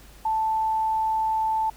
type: tone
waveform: sine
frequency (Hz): 880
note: A5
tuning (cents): 0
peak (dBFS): -21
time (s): 0.25-1.7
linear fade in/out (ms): 5
effects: added 50 Hz sine -47 dBFS peak until 1.76 s + pink hiss -51 dBFS RMS until 1.76 s